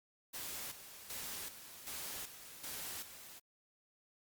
white noise with tremolo, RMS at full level -44 dBFS, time 0.33-3.4 s, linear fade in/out 20 ms, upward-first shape square, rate 1.3 Hz, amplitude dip 65%, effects Opus 48 kbps

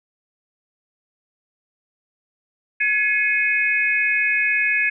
sine tone cluster, 1690 / 2176 / 2514 Hz, G#6 / C#7 / D#7, +30 / -33 / +17 cents, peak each -21 dBFS, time 2.8-4.9 s, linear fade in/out 10 ms, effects none

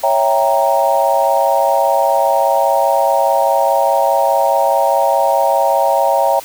sine chord, C# diminished seventh, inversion none, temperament equal, 554.4 / 659.3 / 784 / 932.3 Hz, C#5 / E5 / G5 / Bb5, 0 / 0 / 0 / 0 cents, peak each -16 dBFS, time 0.03-6.4 s, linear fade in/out 10 ms, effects white hiss -34 dBFS RMS until 6.44 s

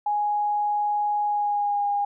sine tone with pitch glide, 830.6 to 814 Hz, G#5 to G#5, 0 to -35 cents, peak -21 dBFS, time 0.06-2.05 s, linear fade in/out 5 ms, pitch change -35 cents, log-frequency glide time 1.25-1.88 s, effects none

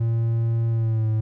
triangle tone with pitch glide, 114.9 to 109.52 Hz, A#2 to A2, -25 to -8 cents, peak -17 dBFS, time 0-1.21 s, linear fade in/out 10 ms, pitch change -83 cents, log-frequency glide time 0.69-1.09 s, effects none

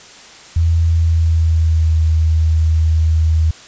sine tone with pitch glide, 82.7 to 79.84 Hz, E2 to D#2, +6 to +45 cents, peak -10 dBFS, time 0.56-3.51 s, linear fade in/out 5 ms, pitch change -61 cents, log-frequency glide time 0.89-2 s, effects white hiss -39 dBFS RMS until 3.67 s + resampled to 16000 Hz

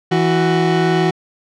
30% pulse tone pair together, 164.81 / 371.4 Hz, E3 / F#4, 0 / +7 cents, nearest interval octave + major second, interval 1407 cents, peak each -13 dBFS, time 0.11-1.11 s, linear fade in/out 10 ms, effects low-pass 4000 Hz 12 dB/octave

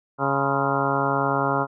harmonic tone with a mistuned harmonic, 138.59 Hz, C#3, in tune, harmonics 1 / 2 / 3 / 4 / 5 / 6 / 7 / 8 / 9 / 10, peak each -29 / -29 / -29 / -29 / -29 / -29 / -29 / -29 / -29 / -29 dBFS, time 0.18-1.67 s, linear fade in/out 50 ms, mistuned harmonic 8, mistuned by -77 cents, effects none

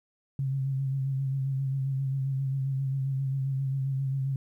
sine tone with vibrato, 135 Hz, C#3, 45 cents flat, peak -26 dBFS, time 0.39-4.36 s, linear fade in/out 2 ms, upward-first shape sine, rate 7.5 Hz, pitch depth 34 cents each way, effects 11-bit

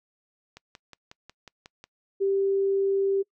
click train, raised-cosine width 0.2 ms, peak -27 dBFS, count 8, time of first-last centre 0.57-1.84 s, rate 5.51 Hz
sine tone, 392 Hz, G4, in tune, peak -21 dBFS, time 2.2-3.23 s, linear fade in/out 20 ms
effects noise-tail reverb RT60 0.1 s tail -25 dB re dry

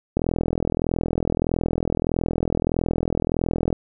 click train, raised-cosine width 2 ms, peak -8 dBFS, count 149, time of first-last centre 0.17-3.728 s, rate 41.6 Hz, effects none

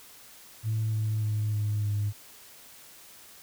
sine tone with pitch steps, 110 / 108.3 / 106.62 / 104.97 / 103.35 Hz, A2 / A2 / G#2 / G#2 / G#2, 0 / -27 / +46 / +19 / -8 cents, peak -24 dBFS, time 0.63-2.13 s, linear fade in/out 50 ms, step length 300 ms, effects tanh soft clip ceiling -22 dBFS + white hiss -51 dBFS RMS until 3.42 s

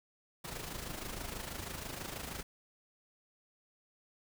pink noise with amplitude modulation, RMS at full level -40 dBFS, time 0.44-2.43 s, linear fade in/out 10 ms, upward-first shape sine, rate 26.2 Hz, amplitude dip 60%, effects none

